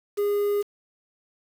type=tone with quantisation; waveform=triangle; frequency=409.3 Hz; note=G#4; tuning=25 cents flat; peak=-19 dBFS; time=0.17-0.63 s; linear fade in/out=20 ms; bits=7; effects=none